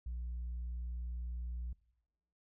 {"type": "tone", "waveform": "sine", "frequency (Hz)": 60, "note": "B1", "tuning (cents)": -49, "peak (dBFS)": -36, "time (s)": [0.06, 1.73], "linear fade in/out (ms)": 5, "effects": ["noise-tail reverb RT60 0.9 s tail -23 dB re dry", "tanh soft clip ceiling -36 dBFS"]}